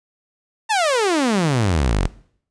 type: exponential sweep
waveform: sawtooth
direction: down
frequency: 918 to 38.89 Hz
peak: -12 dBFS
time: 0.69-2.08 s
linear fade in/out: 20 ms
effects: noise-tail reverb RT60 0.6 s tail -20 dB re dry + resampled to 22050 Hz